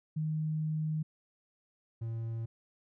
sine / triangle tone pair in turn, 155.56 / 114.05 Hz, D#3 / A#2, 0 / -37 cents, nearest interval perfect fourth, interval 537 cents, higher first, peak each -30 / -32 dBFS, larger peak first, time 0.16-1.03 / 2.01-2.46 s, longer first, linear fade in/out 10 ms, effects none

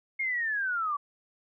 sine linear sweep, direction down, 2163 to 1127 Hz, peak -27 dBFS, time 0.19-0.97 s, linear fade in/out 10 ms, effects none

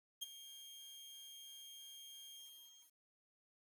sawtooth tone with ADSR envelope, 3219 Hz, G7, 45 cents sharp, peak -36 dBFS, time 0.21-3 s, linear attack 17 ms, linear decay 20 ms, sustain -14 dB, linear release 660 ms, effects 11-bit

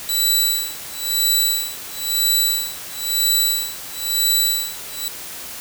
15% pulse tone with tremolo, 3955 Hz, B7, 2 cents sharp, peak -7 dBFS, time 0.09-5.08 s, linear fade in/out 0 ms, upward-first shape sine, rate 1 Hz, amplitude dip 100%, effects white hiss -33 dBFS RMS until 5.6 s

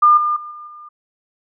sine tone with level steps, 1205 Hz, D6, 44 cents sharp, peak -7 / -15 / -29 / -32 / -35 dBFS, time 0.02-0.89 s, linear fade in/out 10 ms, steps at 0.17 / 0.36 / 0.51 / 0.67 s, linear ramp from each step 5 ms, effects none

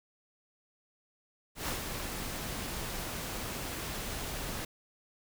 pink noise with ADSR envelope, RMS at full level -33 dBFS, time 1.55-4.65 s, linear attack 130 ms, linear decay 110 ms, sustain -5 dB, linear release 5 ms, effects none

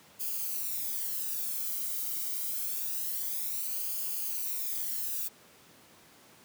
violet noise with flanger, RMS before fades -34 dBFS, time 0.19-5.29 s, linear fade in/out 20 ms, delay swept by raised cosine 0.52 to 1.17 ms, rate 0.26 Hz, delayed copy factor -0.75, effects pink hiss -57 dBFS RMS until 6.44 s + high-pass 150 Hz 12 dB/octave

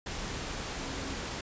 sine tone in noise, 270 Hz, C#4, 45 cents flat, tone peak -44 dBFS, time 0.77-1.16 s, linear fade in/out 5 ms, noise pink, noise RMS -37 dBFS, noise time 0.06-1.41 s, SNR -10 dB, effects resampled to 16000 Hz

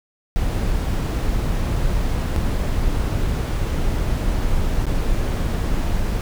brown noise with dropouts, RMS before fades -20 dBFS, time 0.36-6.21 s, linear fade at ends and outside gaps 0 ms, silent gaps 2.357-2.362 / 4.856-4.866 s, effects none

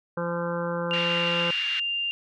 harmonic tone, 171.7 Hz, F3, 29 cents flat, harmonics 1 / 2 / 3 / 5 / 6 / 7 / 8 / 9, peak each -31 / -38 / -29 / -39 / -37 / -39 / -38 / -39 dBFS, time 0.17-1.51 s, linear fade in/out 5 ms
sine tone, 2794 Hz, F7, in tune, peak -25 dBFS, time 0.91-2.11 s, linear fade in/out 0 ms
white band-pass noise, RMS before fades -34 dBFS, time 0.93-1.8 s, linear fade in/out 5 ms, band 1600 to 3200 Hz, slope 24 dB/octave
effects none

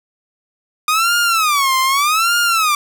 sawtooth tone with vibrato, 1217 Hz, D#6, 39 cents flat, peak -9 dBFS, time 0.88-2.75 s, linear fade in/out 2 ms, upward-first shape sine, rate 0.83 Hz, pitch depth 260 cents each way, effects none

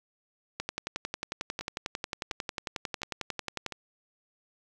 two click trains, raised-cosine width 0.2 ms, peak -20 / -15 dBFS, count 4 / 35, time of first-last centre 1.61-3.723 / 0.6-3.663 s, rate 1.42 / 11.1 Hz, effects 9-bit

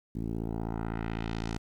10% pulse tone with low-pass filter sweep, 55.9 Hz, A1, 28 cents sharp, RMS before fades -34 dBFS, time 0.15-1.58 s, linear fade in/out 5 ms, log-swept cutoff 260 to 7400 Hz, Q 1.2, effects 10-bit

